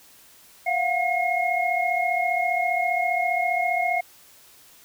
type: tone cluster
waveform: sine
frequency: 692 / 727 / 2155 Hz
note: F5 / F#5 / C#7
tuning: -16 / -31 / -49 cents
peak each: -25 dBFS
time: 0.66-4.01 s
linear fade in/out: 10 ms
effects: white hiss -52 dBFS RMS until 4.84 s